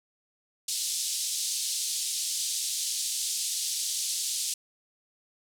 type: band-pass noise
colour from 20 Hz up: white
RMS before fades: -31 dBFS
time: 0.68-4.54 s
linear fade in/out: 5 ms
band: 3600 to 9500 Hz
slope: 24 dB/octave
effects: none